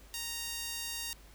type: tone with high-pass filter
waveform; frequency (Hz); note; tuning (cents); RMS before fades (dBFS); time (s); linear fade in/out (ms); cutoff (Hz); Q
sawtooth; 930; A#5; -4; -39; 0.14-1.13; 0; 3800; 0.7
effects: added 50 Hz sine -54 dBFS peak until 1.34 s + pink hiss -59 dBFS RMS until 1.34 s